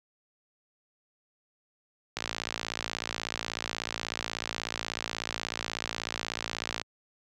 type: click train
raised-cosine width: 0.2 ms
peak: -13 dBFS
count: 263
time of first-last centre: 2.17-6.815 s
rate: 56.4 Hz
effects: high-pass 80 Hz 12 dB/octave